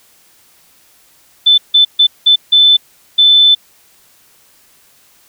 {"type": "tone bursts at uneven times", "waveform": "sine", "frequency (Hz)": 3520, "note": "A7", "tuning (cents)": 0, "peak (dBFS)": -4, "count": 6, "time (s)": [[1.46, 1.58], [1.74, 1.85], [1.99, 2.07], [2.26, 2.36], [2.52, 2.77], [3.18, 3.55]], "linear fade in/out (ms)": 10, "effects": ["white hiss -49 dBFS RMS until 5.28 s"]}